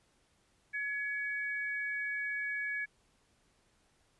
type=tone pair together; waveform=sine; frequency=1691.5 / 2254 Hz; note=G#6 / C#7; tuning=+31 / +28 cents; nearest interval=perfect fourth; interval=497 cents; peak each=-35 / -38 dBFS; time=0.73-2.86 s; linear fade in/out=20 ms; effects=pink hiss -71 dBFS RMS until 4.19 s + resampled to 24000 Hz